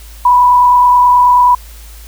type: tone with frequency modulation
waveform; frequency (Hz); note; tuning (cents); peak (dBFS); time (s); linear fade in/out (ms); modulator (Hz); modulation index
sine; 985; B5; -5; -4; 0.25-1.55; 5; 29.4; 0.51
effects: added 54 Hz sine -31 dBFS peak until 2.07 s + white hiss -39 dBFS RMS until 2.07 s